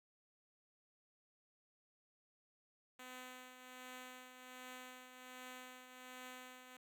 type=tone with tremolo; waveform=5% pulse; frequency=253.7 Hz; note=B3; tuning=47 cents sharp; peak=-38 dBFS; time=2.99-6.77 s; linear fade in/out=5 ms; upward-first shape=triangle; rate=1.3 Hz; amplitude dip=60%; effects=none